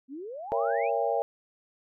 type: exponential sweep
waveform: sine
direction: up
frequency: 250 to 2755 Hz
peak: -36 dBFS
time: 0.08-0.91 s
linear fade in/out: 50 ms
type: chord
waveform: sine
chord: A# diminished seventh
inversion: none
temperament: just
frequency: 466.2 / 559.4 / 671.3 / 805.5 Hz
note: A#4 / C#5 / E5 / G5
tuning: 0 / +16 / +31 / +47 cents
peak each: -30 dBFS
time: 0.52-1.22 s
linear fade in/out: 0 ms
effects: none